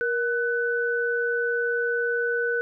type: tone pair together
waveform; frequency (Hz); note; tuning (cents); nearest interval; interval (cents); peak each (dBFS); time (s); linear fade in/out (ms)
sine; 472.3 / 1497; A#4 / F#6; +23 / +20; octave + minor sixth; 1997; -25; 0.01-2.61; 0
effects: none